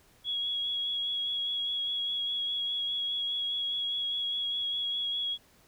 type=tone with vibrato; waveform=sine; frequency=3332 Hz; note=G#7; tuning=5 cents sharp; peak=-29 dBFS; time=0.24-5.38 s; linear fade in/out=50 ms; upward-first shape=sine; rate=4.9 Hz; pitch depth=17 cents each way; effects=pink hiss -62 dBFS RMS until 5.67 s